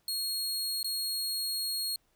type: tone with dropouts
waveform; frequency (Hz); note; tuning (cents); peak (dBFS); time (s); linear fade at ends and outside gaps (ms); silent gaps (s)
sawtooth; 4296; C8; +45; -28; 0.08-1.96; 2; 0.83-0.844
effects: pink hiss -72 dBFS RMS until 2.15 s